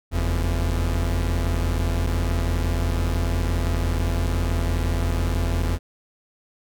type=tone pair together; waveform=45% pulse; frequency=44.95 / 84 Hz; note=F#1 / E2; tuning=-49 / +33 cents; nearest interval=major seventh; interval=1082 cents; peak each=-23 dBFS; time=0.11-5.79 s; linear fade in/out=50 ms; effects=none